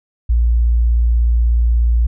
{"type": "tone", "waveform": "sine", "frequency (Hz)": 58.27, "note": "A#1", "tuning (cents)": 0, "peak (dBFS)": -10, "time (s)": [0.29, 2.07], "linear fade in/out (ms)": 10, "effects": []}